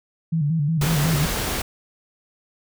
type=tone with vibrato; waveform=sine; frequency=153.9 Hz; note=D#3; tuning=19 cents flat; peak=-18 dBFS; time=0.32-1.26 s; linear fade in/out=10 ms; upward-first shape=square; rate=5.5 Hz; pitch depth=100 cents each way
type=noise; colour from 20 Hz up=pink; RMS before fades=-25 dBFS; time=0.81-1.62 s; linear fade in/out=5 ms
effects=none